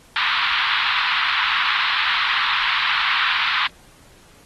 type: band-pass noise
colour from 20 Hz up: pink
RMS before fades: -21 dBFS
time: 0.16-3.67 s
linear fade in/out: 0 ms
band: 1000 to 4000 Hz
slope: 48 dB/octave
effects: pink hiss -51 dBFS RMS until 4.45 s + AAC 32 kbps